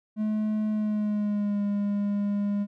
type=tone with pitch glide; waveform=triangle; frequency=214.2 to 203.5 Hz; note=A3 to G#3; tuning=-46 to -35 cents; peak=-22 dBFS; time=0.16-2.67 s; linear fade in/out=50 ms; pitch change=-89 cents; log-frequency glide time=0.7-1.62 s; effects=none